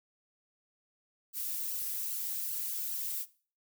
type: noise with flanger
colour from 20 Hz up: violet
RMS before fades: -36 dBFS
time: 1.33-3.26 s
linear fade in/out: 50 ms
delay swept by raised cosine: 0.66 to 4.46 ms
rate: 2.5 Hz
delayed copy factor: +1
effects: noise-tail reverb RT60 0.4 s tail -18 dB re dry